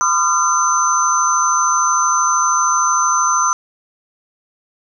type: tone cluster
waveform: sine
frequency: 1013 / 1213 / 1366 / 6120 Hz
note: B5 / D#6 / F6 / G8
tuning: +44 / -44 / -39 / -42 cents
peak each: -18 dBFS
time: 0.01-3.53 s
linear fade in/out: 0 ms
effects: none